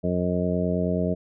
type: harmonic tone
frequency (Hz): 89.4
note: F2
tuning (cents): +41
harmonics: 1 / 2 / 3 / 4 / 5 / 6 / 7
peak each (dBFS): -31 / -25 / -31 / -33 / -30 / -35 / -29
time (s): 0.03-1.15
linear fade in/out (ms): 20
effects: none